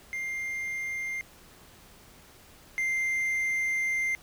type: tone pair in turn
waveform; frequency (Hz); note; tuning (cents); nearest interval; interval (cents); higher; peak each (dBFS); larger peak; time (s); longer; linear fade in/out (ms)
triangle; 2100 / 2093; C7 / C7; +6 / 0; unison; 6; first; -29 / -24; second; 0.13-1.21 / 2.78-4.15; second; 0
effects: pink hiss -54 dBFS RMS until 4.22 s